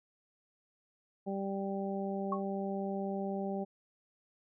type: harmonic tone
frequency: 196 Hz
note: G3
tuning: in tune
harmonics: 1 / 2 / 3 / 4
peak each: -36 / -39 / -41 / -42 dBFS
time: 1.26-3.65 s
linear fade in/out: 20 ms
type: tone with exponential decay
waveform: sine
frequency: 1100 Hz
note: C#6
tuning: 14 cents flat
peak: -28 dBFS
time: 2.32-2.43 s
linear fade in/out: 5 ms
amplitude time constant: 22 ms
effects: none

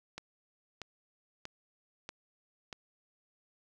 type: click train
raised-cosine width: 0.2 ms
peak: -24 dBFS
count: 5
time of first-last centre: 0.18-2.728 s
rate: 1.57 Hz
effects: none

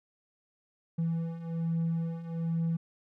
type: beating tone pair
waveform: triangle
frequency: 164.81 / 166.01 Hz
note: E3 / E3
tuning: 0 / +13 cents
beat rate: 1.2 Hz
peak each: -32 / -28 dBFS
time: 0.98-2.77 s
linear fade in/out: 10 ms
effects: tanh soft clip ceiling -21 dBFS

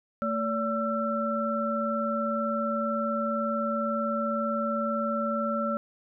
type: tone cluster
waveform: sine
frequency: 223.9 / 573 / 1339 Hz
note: A3 / D5 / E6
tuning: +30 / -43 / +27 cents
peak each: -30 dBFS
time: 0.22-5.77 s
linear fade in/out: 0 ms
effects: none

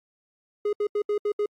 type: tone bursts at uneven times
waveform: triangle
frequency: 415.3 Hz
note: G#4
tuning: in tune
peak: -20 dBFS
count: 6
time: 0.65-0.73 / 0.8-0.87 / 0.95-1.02 / 1.09-1.18 / 1.25-1.32 / 1.39-1.46 s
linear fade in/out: 5 ms
effects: AAC 48 kbps

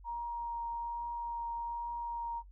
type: tone with vibrato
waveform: sine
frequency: 940 Hz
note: A#5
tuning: 14 cents sharp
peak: -35 dBFS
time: 0.04-2.43 s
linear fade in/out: 50 ms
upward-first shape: triangle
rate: 1.2 Hz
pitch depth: 10 cents each way
effects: noise-tail reverb RT60 0.1 s tail -18 dB re dry + added 47 Hz sine -51 dBFS peak until 2.51 s

